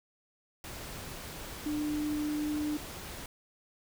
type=tone in noise; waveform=sine; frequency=299.6 Hz; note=D4; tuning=35 cents sharp; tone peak=-30 dBFS; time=1.66-2.77 s; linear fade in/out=2 ms; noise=pink; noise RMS=-43 dBFS; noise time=0.64-3.26 s; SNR=+10 dB; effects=none